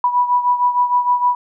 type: beating tone pair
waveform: sine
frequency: 980 / 986.5 Hz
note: B5 / B5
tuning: -14 / -2 cents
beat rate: 6.5 Hz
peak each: -14 / -19 dBFS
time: 0.04-1.35 s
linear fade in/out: 2 ms
effects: none